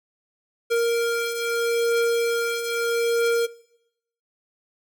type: beating tone pair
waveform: square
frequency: 466.2 / 466.98 Hz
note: A#4 / A#4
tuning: 0 / +3 cents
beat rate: 0.78 Hz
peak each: -29 / -22 dBFS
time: 0.7-3.47 s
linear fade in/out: 20 ms
effects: noise-tail reverb RT60 0.8 s tail -20 dB re dry